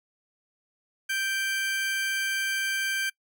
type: tone pair together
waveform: 35% pulse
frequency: 1568 / 2349 Hz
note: G6 / D7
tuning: 0 / 0 cents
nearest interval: perfect fifth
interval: 700 cents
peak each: -26 / -30 dBFS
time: 1.09-3.1 s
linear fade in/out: 10 ms
effects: noise-tail reverb RT60 0.1 s tail -24 dB re dry